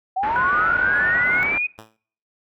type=linear sweep; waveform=sine; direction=up; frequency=732 to 2510 Hz; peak=-19 dBFS; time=0.16-1.67 s; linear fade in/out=10 ms
type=low-pass noise; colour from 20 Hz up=white; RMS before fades=-30 dBFS; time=0.23-1.58 s; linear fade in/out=2 ms; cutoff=1900 Hz; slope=24 dB/octave
type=tone with vibrato; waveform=sine; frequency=1465 Hz; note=F#6; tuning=18 cents flat; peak=-19 dBFS; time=0.36-1.43 s; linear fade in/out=0 ms; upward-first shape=square; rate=7.9 Hz; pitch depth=14 cents each way
type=tone with exponential decay; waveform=5% pulse; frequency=110 Hz; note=A2; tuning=in tune; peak=-24 dBFS; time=1.78-1.97 s; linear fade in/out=5 ms; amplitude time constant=41 ms
effects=noise-tail reverb RT60 0.6 s tail -26 dB re dry